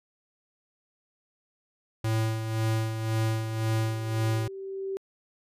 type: tone with tremolo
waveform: square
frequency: 111.2 Hz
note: A2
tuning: 19 cents sharp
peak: -24 dBFS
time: 2.04-4.48 s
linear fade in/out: 5 ms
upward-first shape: sine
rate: 1.9 Hz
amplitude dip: 55%
type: tone with exponential growth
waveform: sine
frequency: 387.3 Hz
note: G4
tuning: 21 cents flat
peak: -28 dBFS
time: 2.9-4.97 s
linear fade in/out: 0 ms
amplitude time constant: 450 ms
effects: resampled to 32000 Hz